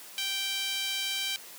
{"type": "tone with high-pass filter", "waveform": "sawtooth", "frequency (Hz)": 782, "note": "G5", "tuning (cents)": -4, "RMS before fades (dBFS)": -32, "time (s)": [0.18, 1.36], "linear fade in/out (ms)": 0, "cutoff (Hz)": 3000, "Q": 2.3, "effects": ["white hiss -47 dBFS RMS until 1.58 s", "high-pass 200 Hz 12 dB/octave"]}